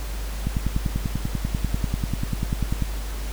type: click train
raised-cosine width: 5 ms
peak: -11 dBFS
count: 25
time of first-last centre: 0.47-2.823 s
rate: 10.2 Hz
effects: added 50 Hz sine -27 dBFS peak until 3.32 s + pink hiss -38 dBFS RMS until 3.32 s